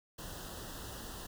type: band-stop noise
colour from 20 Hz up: pink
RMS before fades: -45 dBFS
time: 0.18-1.27 s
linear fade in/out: 10 ms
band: 1900 to 2700 Hz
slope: 96 dB/octave
effects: none